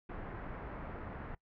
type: low-pass noise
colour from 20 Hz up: pink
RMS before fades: -44 dBFS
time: 0.09-1.35 s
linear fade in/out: 5 ms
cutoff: 1800 Hz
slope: 24 dB/octave
effects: noise-tail reverb RT60 0.1 s tail -21 dB re dry